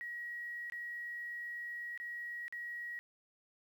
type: tone with dropouts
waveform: sine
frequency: 1906 Hz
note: A#6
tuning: 38 cents sharp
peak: -40 dBFS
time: 0.01-2.99 s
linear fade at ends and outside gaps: 0 ms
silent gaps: 0.699-0.722 / 1.976-2 / 2.481-2.525 s
effects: 11-bit